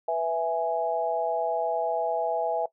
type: chord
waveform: sine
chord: E major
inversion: second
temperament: equal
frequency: 493.9 / 659.3 / 830.6 Hz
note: B4 / E5 / G#5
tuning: 0 / 0 / 0 cents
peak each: -31 / -26 / -29 dBFS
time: 0.08-2.66 s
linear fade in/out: 5 ms
effects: noise-tail reverb RT60 0.1 s tail -19 dB re dry